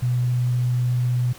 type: tone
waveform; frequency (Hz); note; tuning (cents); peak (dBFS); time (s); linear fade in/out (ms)
sine; 123.47; B2; 0; -18; 0.02-1.33; 10
effects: pink hiss -44 dBFS RMS until 1.38 s